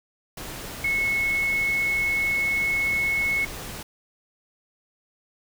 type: tone in noise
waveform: sine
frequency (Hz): 2191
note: C#7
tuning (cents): -21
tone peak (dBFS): -21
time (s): 0.84-3.45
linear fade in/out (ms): 5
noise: pink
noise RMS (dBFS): -36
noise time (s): 0.37-3.83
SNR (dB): +12
effects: none